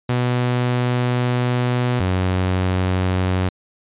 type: tone pair in turn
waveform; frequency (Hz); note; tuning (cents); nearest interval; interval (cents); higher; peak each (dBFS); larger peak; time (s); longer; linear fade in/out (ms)
sawtooth; 123.47 / 92.5; B2 / F#2; 0 / 0; perfect fourth; 500; first; -13; neither; 0.09-2 / 2-3.49; first; 5
effects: resampled to 8000 Hz